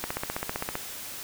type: click train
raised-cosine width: 0.5 ms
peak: -14 dBFS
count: 12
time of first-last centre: 0.04-0.754 s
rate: 15.4 Hz
effects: white hiss -39 dBFS RMS until 1.23 s